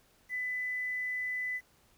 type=tone with quantisation; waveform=sine; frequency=2000 Hz; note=B6; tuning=21 cents sharp; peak=-32 dBFS; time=0.29-1.61 s; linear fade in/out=50 ms; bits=10; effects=pink hiss -66 dBFS RMS until 1.97 s

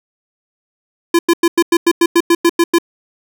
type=tone bursts; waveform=square; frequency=340 Hz; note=F4; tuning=46 cents flat; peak=-8 dBFS; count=12; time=1.14-2.785 s; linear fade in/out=5 ms; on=50 ms; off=95 ms; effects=none

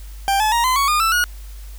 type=tone with pitch steps; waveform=40% pulse; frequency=789 / 860.4 / 938.3 / 1023.2 / 1115.8 / 1216.8 / 1326.9 / 1447 Hz; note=G5 / A5 / A#5 / C6 / C#6 / D#6 / E6 / F#6; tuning=+11 / -39 / +11 / -39 / +11 / -39 / +11 / -39 cents; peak=-14 dBFS; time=0.28-1.24 s; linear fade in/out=0 ms; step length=120 ms; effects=added 50 Hz sine -32 dBFS peak until 1.78 s + white hiss -47 dBFS RMS until 1.78 s

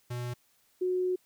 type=tone pair in turn; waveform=square / sine; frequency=122.1 / 365.9 Hz; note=B2 / F#4; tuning=-19 / -19 cents; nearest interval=octave + perfect fifth; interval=1900 cents; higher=second; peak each=-34 / -26 dBFS; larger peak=second; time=0.1-0.34 / 0.81-1.16 s; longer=second; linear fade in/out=10 ms; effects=white hiss -68 dBFS RMS until 1.25 s

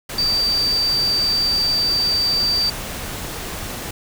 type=tone in noise; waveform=sine; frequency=4649 Hz; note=D8; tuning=18 cents flat; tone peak=-16 dBFS; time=0.18-2.7 s; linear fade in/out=5 ms; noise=pink; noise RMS=-29 dBFS; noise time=0.09-3.91 s; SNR=+10 dB; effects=none

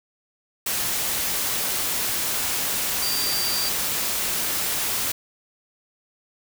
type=tone in noise; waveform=sine; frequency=4699 Hz; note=D8; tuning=in tune; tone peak=-26 dBFS; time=3.02-3.69 s; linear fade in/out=5 ms; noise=white; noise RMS=-25 dBFS; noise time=0.66-5.12 s; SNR=-4 dB; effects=none

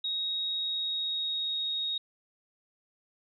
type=tone with pitch glide; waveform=sine; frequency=3775 to 3753 Hz; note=A#7 to A#7; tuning=+21 to +11 cents; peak=-29 dBFS; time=0.04-1.98 s; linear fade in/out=5 ms; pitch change=-10 cents; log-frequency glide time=0.51-1.63 s; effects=none

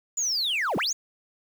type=linear two-way sweep; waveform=sine; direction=down then up; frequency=7040 to 130.81 to 7040 Hz; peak=-21 dBFS; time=0.17-0.93 s; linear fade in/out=10 ms; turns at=0.77 s; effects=tanh soft clip ceiling -23 dBFS + 8-bit

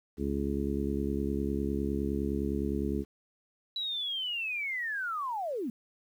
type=harmonic tone; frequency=69.8 Hz; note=C#2; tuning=13 cents sharp; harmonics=1 / 2 / 3 / 4 / 5 / 6; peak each=-35 / -41 / -34 / -35 / -36 / -37 dBFS; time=0.17-3.05 s; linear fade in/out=50 ms
type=linear sweep; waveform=sine; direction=down; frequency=3951 to 207.7 Hz; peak=-31 dBFS; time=3.76-5.7 s; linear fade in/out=2 ms
effects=10-bit

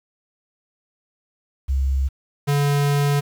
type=tone pair in turn; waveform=sine / square; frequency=67.3 / 143.22 Hz; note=C2 / D3; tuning=+49 / -43 cents; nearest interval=octave + minor second; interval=1308 cents; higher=second; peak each=-17 dBFS; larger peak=neither; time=1.68-2.09 / 2.47-3.21 s; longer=second; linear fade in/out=20 ms; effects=8-bit

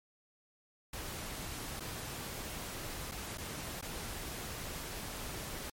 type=noise with dropouts; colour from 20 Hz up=pink; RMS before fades=-42 dBFS; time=0.93-5.7 s; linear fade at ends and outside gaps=5 ms; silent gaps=1.798-1.804 / 3.114-3.118 / 3.375-3.381 / 3.813-3.824 s; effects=MP3 64 kbps

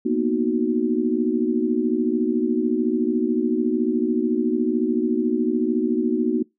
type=chord; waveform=sine; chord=B major seventh; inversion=third; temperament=equal; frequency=233.1 / 246.9 / 311.1 / 370 Hz; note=A#3 / B3 / D#4 / F#4; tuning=0 / 0 / 0 / 0 cents; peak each=-24 dBFS; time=0.05-6.43 s; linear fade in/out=10 ms; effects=noise-tail reverb RT60 0.2 s tail -25 dB re dry

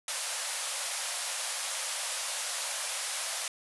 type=band-pass noise; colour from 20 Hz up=white; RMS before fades=-35 dBFS; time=0.08-3.48 s; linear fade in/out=2 ms; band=510 to 11000 Hz; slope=96 dB/octave; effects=none

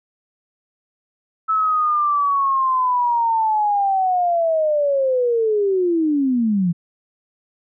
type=linear sweep; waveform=sine; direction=down; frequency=1309 to 164.8 Hz; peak=-15 dBFS; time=1.48-6.73 s; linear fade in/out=20 ms; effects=none

